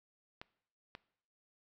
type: clicks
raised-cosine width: 0.3 ms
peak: -29 dBFS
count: 2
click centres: 0.415 / 0.951 s
effects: noise-tail reverb RT60 0.7 s tail -21 dB re dry